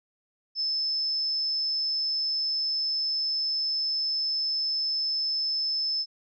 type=tone; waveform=sine; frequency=5250 Hz; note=E8; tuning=8 cents flat; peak=-25 dBFS; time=0.55-6.06 s; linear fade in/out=50 ms; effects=none